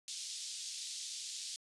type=band-pass noise; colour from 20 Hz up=pink; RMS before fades=-44 dBFS; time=0.08-1.56 s; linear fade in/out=0 ms; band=3700 to 8500 Hz; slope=24 dB/octave; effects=resampled to 24000 Hz